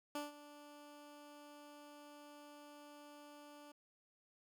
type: tone with ADSR envelope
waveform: 15% pulse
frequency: 292.9 Hz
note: D4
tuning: 5 cents flat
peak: -33 dBFS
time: 0.15-3.72 s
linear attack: 4 ms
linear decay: 160 ms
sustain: -16 dB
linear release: 6 ms
effects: none